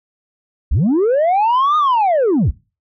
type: linear two-way sweep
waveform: sine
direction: up then down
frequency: 43.08 to 1244.5 to 43.08 Hz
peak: -9 dBFS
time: 0.71-2.51 s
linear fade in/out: 10 ms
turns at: 1.77 s
effects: noise-tail reverb RT60 0.3 s tail -22 dB re dry + tanh soft clip ceiling -10 dBFS